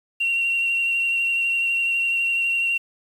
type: tone with vibrato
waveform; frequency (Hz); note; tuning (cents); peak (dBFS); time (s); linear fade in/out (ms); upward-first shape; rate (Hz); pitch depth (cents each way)
sine; 2746; F7; -30; -18; 0.2-2.78; 10; triangle; 12; 21
effects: tanh soft clip ceiling -15 dBFS + 8-bit